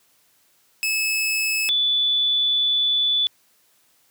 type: tone pair in turn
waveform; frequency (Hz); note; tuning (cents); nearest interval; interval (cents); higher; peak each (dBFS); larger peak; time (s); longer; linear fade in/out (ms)
sawtooth / sine; 2596 / 3470; E7 / A7; -27 / -25; perfect fourth; 502; second; -17; neither; 0.83-1.69 / 1.69-3.27; second; 0
effects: white hiss -61 dBFS RMS until 4.1 s + high-pass 80 Hz 12 dB/octave